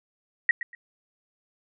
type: tone with echo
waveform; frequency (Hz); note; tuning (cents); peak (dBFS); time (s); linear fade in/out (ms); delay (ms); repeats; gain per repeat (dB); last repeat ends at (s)
sine; 1899; A#6; +32; -15; 0.49-0.51; 2; 120; 2; -13; 0.75
effects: none